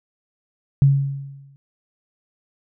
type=tone with exponential decay; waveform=sine; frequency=138.59 Hz; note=C#3; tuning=in tune; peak=-8 dBFS; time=0.82-1.56 s; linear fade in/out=0 ms; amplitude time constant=160 ms; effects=none